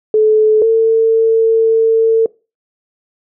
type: tone pair in turn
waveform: sine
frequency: 432.1 / 449.4 Hz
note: A4 / A4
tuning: -31 / +37 cents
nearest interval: minor second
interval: 68 cents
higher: second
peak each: -7 dBFS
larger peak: neither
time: 0.14-0.62 / 0.62-2.26 s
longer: second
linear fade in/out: 2 ms
effects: noise-tail reverb RT60 0.3 s tail -22 dB re dry